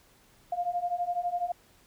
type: beating tone pair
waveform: sine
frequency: 697 / 709 Hz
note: F5 / F5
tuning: -4 / +26 cents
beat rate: 12 Hz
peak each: -32 / -30 dBFS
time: 0.52-1.52 s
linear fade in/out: 5 ms
effects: pink hiss -61 dBFS RMS until 1.86 s